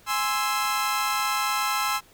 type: chord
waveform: sawtooth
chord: Ab augmented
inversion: none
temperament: equal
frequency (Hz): 830.6 / 1046.5 / 1318.5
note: Ab5 / C6 / E6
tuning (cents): 0 / 0 / 0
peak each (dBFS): -26 / -24 / -23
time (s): 0.06-2.01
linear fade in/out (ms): 50
effects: pink hiss -55 dBFS RMS until 2.13 s